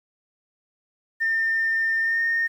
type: tone with pitch glide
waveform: sine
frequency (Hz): 1806 to 1834.4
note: A6 to A#6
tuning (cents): +45 to -28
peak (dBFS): -19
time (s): 1.2-2.48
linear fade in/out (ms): 20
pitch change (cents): +27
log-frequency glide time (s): 2-2.22
effects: tanh soft clip ceiling -15 dBFS + 9-bit